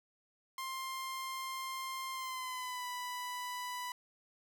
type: tone with pitch glide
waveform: sawtooth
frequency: 1055 to 990.1 Hz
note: C6 to B5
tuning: +14 to +4 cents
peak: -35 dBFS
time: 0.58-3.92 s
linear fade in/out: 2 ms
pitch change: -110 cents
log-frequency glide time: 2.12-2.85 s
effects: none